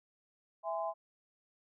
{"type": "chord", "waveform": "sine", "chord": "E augmented", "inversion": "none", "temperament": "just", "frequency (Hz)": [659.3, 824.1, 1030.1], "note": ["E5", "G#5", "B#5"], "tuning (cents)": [0, -14, -27], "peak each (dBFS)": [-36, -39, -40], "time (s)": [0.63, 0.94], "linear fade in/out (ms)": 50, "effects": []}